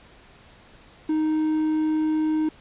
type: tone with quantisation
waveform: triangle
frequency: 311.1 Hz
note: D#4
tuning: in tune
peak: -18 dBFS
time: 1.09-2.49 s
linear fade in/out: 5 ms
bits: 8
effects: pink hiss -51 dBFS RMS until 2.6 s + resampled to 8000 Hz